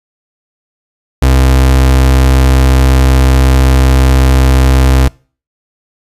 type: tone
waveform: 35% pulse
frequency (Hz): 65.41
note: C2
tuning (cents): 0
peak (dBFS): -3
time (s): 1.22-5.08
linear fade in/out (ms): 5
effects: noise-tail reverb RT60 0.4 s tail -25 dB re dry + resampled to 32000 Hz